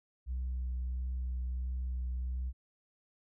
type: tone with vibrato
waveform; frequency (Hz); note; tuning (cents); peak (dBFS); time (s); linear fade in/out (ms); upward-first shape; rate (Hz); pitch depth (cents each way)
sine; 62.8; B1; +30; -31; 0.26-2.53; 50; triangle; 1.5; 16
effects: tanh soft clip ceiling -31 dBFS